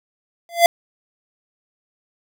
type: tone with exponential growth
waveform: square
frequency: 684 Hz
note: F5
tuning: 36 cents flat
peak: -5 dBFS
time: 0.49-0.66 s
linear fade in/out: 1 ms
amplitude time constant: 36 ms
effects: none